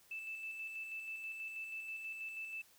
triangle tone with tremolo, 2637 Hz, E7, in tune, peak -37 dBFS, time 0.11-2.62 s, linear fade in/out 5 ms, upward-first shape square, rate 6.2 Hz, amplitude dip 45%, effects tanh soft clip ceiling -39 dBFS + white hiss -66 dBFS RMS until 2.78 s

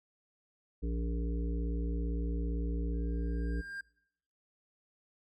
harmonic tone, 57.7 Hz, A#1, 17 cents flat, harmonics 1 / 3 / 5 / 7 / 8, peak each -32 / -41 / -41 / -47 / -47 dBFS, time 0.82-3.62 s, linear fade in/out 20 ms
triangle tone with exponential growth, 1600 Hz, G6, 35 cents sharp, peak -35 dBFS, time 2.93-3.81 s, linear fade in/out 5 ms, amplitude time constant 190 ms
effects noise-tail reverb RT60 0.8 s tail -22 dB re dry

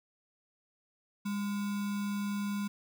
sine tone with sample-and-hold, 202.8 Hz, G#3, 41 cents flat, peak -31 dBFS, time 1.25-2.68 s, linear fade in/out 10 ms, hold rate 1225 Hz, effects none

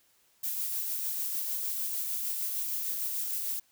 violet noise with tremolo, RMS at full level -32 dBFS, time 0.43-3.6 s, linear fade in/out 10 ms, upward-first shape sine, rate 6.6 Hz, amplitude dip 25%, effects white hiss -67 dBFS RMS until 3.71 s

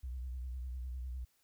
sine tone with vibrato, 63 Hz, B1, 35 cents sharp, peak -37 dBFS, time 0.03-1.25 s, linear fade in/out 10 ms, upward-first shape square, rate 9.9 Hz, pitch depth 60 cents each way, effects tanh soft clip ceiling -35 dBFS + white hiss -74 dBFS RMS until 1.43 s

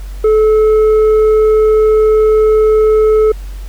triangle tone with tanh clipping, 432.7 Hz, A4, 29 cents flat, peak -7 dBFS, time 0.24-3.32 s, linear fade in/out 5 ms, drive 9 dB, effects added 47 Hz sine -22 dBFS peak until 3.68 s + pink hiss -41 dBFS RMS until 3.68 s

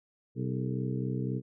harmonic tone with a mistuned harmonic, 64 Hz, C2, 38 cents flat, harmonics 2 / 3 / 4 / 5 / 6 / 7, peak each -32 / -36 / -38 / -40 / -42 / -43 dBFS, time 0.35-1.42 s, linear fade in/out 50 ms, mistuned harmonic 6, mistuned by +100 cents, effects none

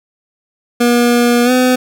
25% pulse tone with pitch glide, 240 to 253.1 Hz, B3 to B3, -49 to +43 cents, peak -5 dBFS, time 0.8-1.76 s, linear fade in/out 10 ms, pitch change +92 cents, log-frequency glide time 1.44-1.51 s, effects none

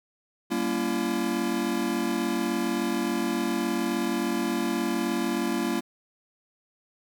square chord, G diminished seventh, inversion none, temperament just, 196 / 235.2 / 282.2 / 338.7 Hz, G3 / Bb3 / Db4 / Fb4, 0 / +16 / +31 / +47 cents, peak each -34 / -30 / -33 / -30 dBFS, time 0.5-5.81 s, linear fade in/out 20 ms, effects none

